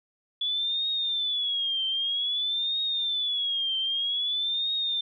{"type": "tone with vibrato", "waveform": "sine", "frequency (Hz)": 3421, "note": "A7", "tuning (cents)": -49, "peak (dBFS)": -25, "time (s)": [0.41, 5.01], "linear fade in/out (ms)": 5, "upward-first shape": "triangle", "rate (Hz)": 0.52, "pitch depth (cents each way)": 160, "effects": []}